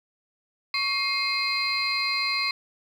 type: tone cluster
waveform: sine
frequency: 1114 / 2123 / 2522 / 4140 / 4772 Hz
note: C#6 / C7 / D#7 / C8 / D8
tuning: +8 / +25 / +23 / -19 / +27 cents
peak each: -31 / -27 / -32 / -27 / -33 dBFS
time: 0.74-2.51 s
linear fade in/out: 2 ms
effects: tanh soft clip ceiling -15 dBFS + 9-bit